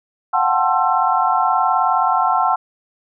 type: tone cluster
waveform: sine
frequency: 726 / 765 / 881 / 1055 / 1340 Hz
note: F#5 / G5 / A5 / C6 / E6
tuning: -33 / -42 / +2 / +14 / +28 cents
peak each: -20 dBFS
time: 0.33-2.56 s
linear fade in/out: 10 ms
effects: none